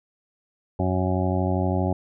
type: harmonic tone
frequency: 92.5 Hz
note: F#2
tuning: in tune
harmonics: 1 / 2 / 3 / 4 / 6 / 7 / 8 / 9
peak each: -24 / -27 / -29 / -30 / -32 / -32 / -33 / -34 dBFS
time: 0.79-1.93 s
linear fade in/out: 5 ms
effects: none